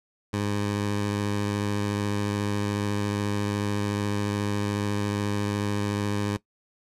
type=tone with vibrato; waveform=15% pulse; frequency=102.5 Hz; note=G#2; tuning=22 cents flat; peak=-19 dBFS; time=0.33-6.37 s; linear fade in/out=5 ms; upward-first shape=triangle; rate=14 Hz; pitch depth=18 cents each way; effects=noise-tail reverb RT60 0.1 s tail -18 dB re dry + low-pass 10000 Hz 12 dB/octave